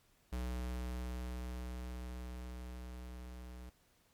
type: tone with level ramp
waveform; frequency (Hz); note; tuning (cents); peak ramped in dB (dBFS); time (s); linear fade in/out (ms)
square; 61.74; B1; 0; -37 to -48; 0.32-3.7; 10
effects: pink hiss -71 dBFS RMS until 4.13 s + MP3 96 kbps